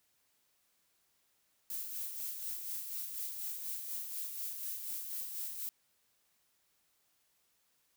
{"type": "noise with tremolo", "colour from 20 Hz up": "violet", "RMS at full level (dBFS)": -39, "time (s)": [1.7, 5.69], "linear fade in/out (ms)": 0, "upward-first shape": "sine", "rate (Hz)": 4.1, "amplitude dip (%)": 45, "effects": ["white hiss -75 dBFS RMS until 7.96 s"]}